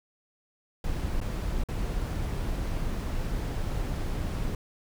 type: noise with dropouts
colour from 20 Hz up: brown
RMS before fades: -30 dBFS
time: 0.84-4.55 s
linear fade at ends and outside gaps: 2 ms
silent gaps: 1.203-1.213 / 1.637-1.686 s
effects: none